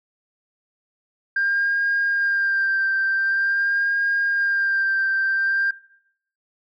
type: tone with vibrato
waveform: sine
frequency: 1594 Hz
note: G6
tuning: 28 cents sharp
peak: -17 dBFS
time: 1.36-5.71 s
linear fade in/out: 5 ms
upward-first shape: sine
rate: 0.46 Hz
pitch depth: 28 cents each way
effects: noise-tail reverb RT60 0.7 s tail -20 dB re dry + tanh soft clip ceiling -14 dBFS